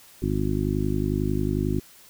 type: harmonic tone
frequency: 51.1 Hz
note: G#1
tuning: 27 cents flat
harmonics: 1 / 2 / 3 / 4 / 5 / 6 / 7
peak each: -29 / -29 / -29 / -33 / -29 / -31 / -30 dBFS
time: 0.22-1.8 s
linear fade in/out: 5 ms
effects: white hiss -51 dBFS RMS until 2.09 s